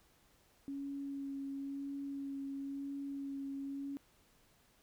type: tone with vibrato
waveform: sine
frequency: 277.2 Hz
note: C#4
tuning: in tune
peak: -39 dBFS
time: 0.68-3.97 s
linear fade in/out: 0 ms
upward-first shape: sine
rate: 0.98 Hz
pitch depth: 14 cents each way
effects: pink hiss -69 dBFS RMS until 4.82 s